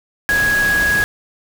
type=tone in noise; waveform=sine; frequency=1661.2 Hz; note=G#6; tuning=in tune; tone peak=-13 dBFS; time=0.29-1.04 s; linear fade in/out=0 ms; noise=pink; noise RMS=-24 dBFS; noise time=0.29-1.04 s; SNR=+8 dB; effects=none